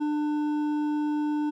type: tone with hard clipping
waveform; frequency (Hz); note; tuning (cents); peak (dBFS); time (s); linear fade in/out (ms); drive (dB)
triangle; 298.6; D4; +29; -26; 0-1.51; 20; 11
effects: none